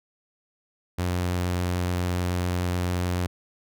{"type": "tone", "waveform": "sawtooth", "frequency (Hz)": 89.3, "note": "F2", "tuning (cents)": 39, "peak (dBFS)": -20, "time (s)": [0.98, 3.27], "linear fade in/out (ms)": 10, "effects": []}